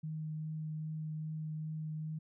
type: tone with vibrato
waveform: sine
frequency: 155.8 Hz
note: D#3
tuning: 3 cents sharp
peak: -37 dBFS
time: 0.03-2.19 s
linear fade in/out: 10 ms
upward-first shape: triangle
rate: 2.5 Hz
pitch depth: 11 cents each way
effects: none